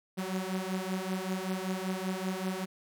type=beating tone pair; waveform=sawtooth; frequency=185 / 190.2 Hz; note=F#3 / F#3; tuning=0 / +48 cents; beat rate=5.2 Hz; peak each=-31 dBFS; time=0.17-2.66 s; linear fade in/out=20 ms; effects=none

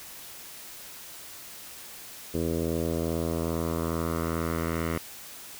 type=tone with low-pass filter sweep; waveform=10% pulse; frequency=82.41 Hz; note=E2; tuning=in tune; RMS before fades=-29 dBFS; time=2.34-4.98 s; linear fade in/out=5 ms; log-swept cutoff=440 to 2100 Hz; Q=1.6; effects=white hiss -44 dBFS RMS until 5.59 s

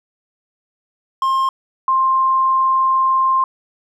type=tone pair in turn; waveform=triangle / sine; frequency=1063 / 1054.4 Hz; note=C6 / C6; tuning=+27 / +13 cents; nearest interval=unison; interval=14 cents; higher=first; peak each=-12 dBFS; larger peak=neither; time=1.22-1.49 / 1.88-3.44 s; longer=second; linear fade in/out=2 ms; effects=none

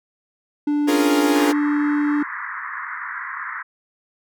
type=tone; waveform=triangle; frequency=293.7 Hz; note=D4; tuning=in tune; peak=-15 dBFS; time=0.67-2.23 s; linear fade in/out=5 ms
type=chord; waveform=sawtooth; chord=Bb minor seventh; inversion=first; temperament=equal; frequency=277.2 / 349.2 / 415.3 / 466.2 Hz; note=Db4 / F4 / Ab4 / Bb4; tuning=0 / 0 / 0 / 0 cents; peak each=-20 dBFS; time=0.87-1.53 s; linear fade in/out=20 ms
type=band-pass noise; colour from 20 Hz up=white; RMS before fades=-30 dBFS; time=1.35-3.63 s; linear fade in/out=10 ms; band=980 to 2000 Hz; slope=96 dB/octave
effects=none

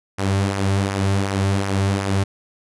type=tone with flanger; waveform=sawtooth; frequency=98 Hz; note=G2; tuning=in tune; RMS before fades=-20 dBFS; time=0.18-2.24 s; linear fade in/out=10 ms; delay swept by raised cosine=0.24 to 4.14 ms; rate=2.7 Hz; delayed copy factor=-0.5; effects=resampled to 24000 Hz

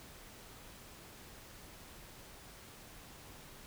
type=silence; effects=pink hiss -54 dBFS RMS until 3.66 s

